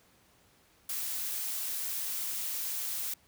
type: noise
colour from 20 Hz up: blue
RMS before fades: -35 dBFS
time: 0.89-3.14 s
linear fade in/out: 5 ms
effects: pink hiss -64 dBFS RMS until 3.27 s + high-pass 60 Hz 12 dB/octave